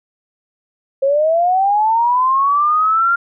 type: linear sweep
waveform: sine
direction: up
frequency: 532 to 1400 Hz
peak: -11 dBFS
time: 1.02-3.16 s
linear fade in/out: 10 ms
effects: none